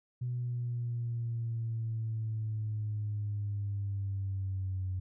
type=linear sweep; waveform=sine; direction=down; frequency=123.5 to 92.5 Hz; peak=-31 dBFS; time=0.21-5 s; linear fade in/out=10 ms; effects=tanh soft clip ceiling -27 dBFS